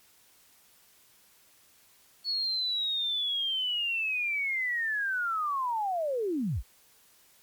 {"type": "linear sweep", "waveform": "sine", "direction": "down", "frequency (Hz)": [4412, 31], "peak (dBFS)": -27, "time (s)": [2.24, 6.63], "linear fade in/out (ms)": 50, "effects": ["white hiss -61 dBFS RMS until 7.42 s", "MP3 96 kbps"]}